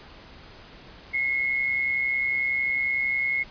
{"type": "tone pair together", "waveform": "sine", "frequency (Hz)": [2036, 2167], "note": ["C7", "C#7"], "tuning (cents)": [-48, -40], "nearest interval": "minor second", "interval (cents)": 108, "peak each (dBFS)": [-31, -23], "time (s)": [1.13, 3.44], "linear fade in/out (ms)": 20, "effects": ["pink hiss -47 dBFS RMS until 3.5 s", "resampled to 11025 Hz"]}